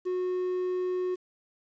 triangle tone with quantisation, 365.2 Hz, F#4, 23 cents flat, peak -25 dBFS, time 0.05-1.16 s, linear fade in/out 20 ms, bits 9, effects resampled to 16000 Hz

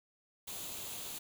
white noise with comb filter, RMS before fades -43 dBFS, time 0.47-1.19 s, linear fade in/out 10 ms, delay 0.28 ms, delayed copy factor +0.5, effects none

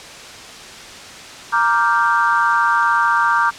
sine chord, G minor seventh, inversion first, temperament equal, 932.3 / 1174.7 / 1396.9 / 1568 Hz, Bb5 / D6 / F6 / G6, 0 / 0 / 0 / 0 cents, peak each -18 / -17 / -20 / -19 dBFS, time 1.52-3.51 s, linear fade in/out 20 ms, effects white hiss -35 dBFS RMS until 3.58 s + low-pass 6000 Hz 12 dB/octave

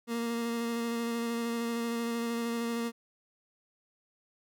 30% pulse tone with vibrato, 233.1 Hz, A#3, in tune, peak -28 dBFS, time 0.07-2.92 s, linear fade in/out 50 ms, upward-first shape square, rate 13 Hz, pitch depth 12 cents each way, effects none

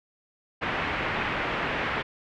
white low-pass noise, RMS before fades -29 dBFS, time 0.61-2.03 s, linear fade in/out 20 ms, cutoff 2400 Hz, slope 24 dB/octave, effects none

